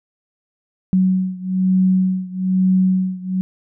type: beating tone pair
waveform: sine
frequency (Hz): 186.1 / 187.2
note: F#3 / F#3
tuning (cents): +10 / +20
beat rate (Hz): 1.1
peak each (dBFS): -16 / -18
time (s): 0.93-3.41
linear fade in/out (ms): 0
effects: none